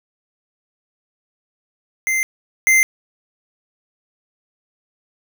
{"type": "tone pair in turn", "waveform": "square", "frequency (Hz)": [2082, 2082], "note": ["C7", "C7"], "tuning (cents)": [-9, -9], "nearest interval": "unison", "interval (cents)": 0, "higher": "neither", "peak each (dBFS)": [-17, -11], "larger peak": "second", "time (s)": [[2.07, 2.23], [2.67, 2.83]], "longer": "neither", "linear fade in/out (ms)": 0, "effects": []}